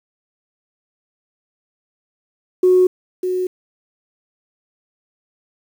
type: tone pair in turn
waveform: sine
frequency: 366.8 / 366.8 Hz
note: F#4 / F#4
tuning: -15 / -15 cents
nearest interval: unison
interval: 0 cents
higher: neither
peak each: -8 / -17 dBFS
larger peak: first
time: 2.63-2.87 / 3.23-3.47 s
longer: neither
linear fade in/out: 5 ms
effects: tanh soft clip ceiling -4 dBFS + 7-bit